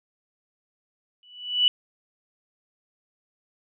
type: tone with exponential growth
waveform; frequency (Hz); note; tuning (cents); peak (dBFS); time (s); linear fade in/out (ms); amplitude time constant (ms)
sine; 2960; F#7; 0; -13; 1.23-1.68; 1; 96
effects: none